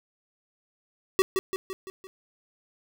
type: tone with echo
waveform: square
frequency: 380.6 Hz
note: F#4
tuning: 49 cents sharp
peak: -18 dBFS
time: 1.19-1.22 s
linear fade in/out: 0 ms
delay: 170 ms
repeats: 5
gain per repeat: -5 dB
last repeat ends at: 2.07 s
effects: none